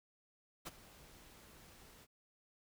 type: noise with ADSR envelope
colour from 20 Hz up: pink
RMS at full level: -43 dBFS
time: 0.65-2.07 s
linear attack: 20 ms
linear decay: 27 ms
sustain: -17 dB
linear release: 42 ms
effects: none